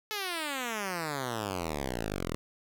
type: exponential sweep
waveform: 5% pulse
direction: down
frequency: 436.3 to 38.89 Hz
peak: -21 dBFS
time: 0.11-2.35 s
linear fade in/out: 0 ms
effects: none